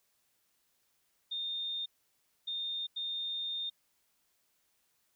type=tone bursts at uneven times; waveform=sine; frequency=3643 Hz; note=A#7; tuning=41 cents flat; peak=-34 dBFS; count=3; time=1.31-1.86 / 2.47-2.87 / 2.96-3.7 s; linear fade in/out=10 ms; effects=white hiss -75 dBFS RMS until 5.15 s